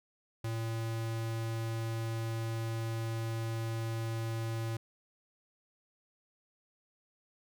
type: tone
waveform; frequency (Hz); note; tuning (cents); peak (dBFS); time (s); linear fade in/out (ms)
square; 113.5; A#2; -46; -34; 0.44-4.77; 5
effects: none